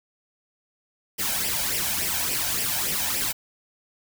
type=noise with flanger; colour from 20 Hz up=white; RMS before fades=-26 dBFS; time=1.18-3.33 s; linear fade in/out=20 ms; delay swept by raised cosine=0.37 to 1.32 ms; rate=3.5 Hz; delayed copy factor=+0.65; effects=none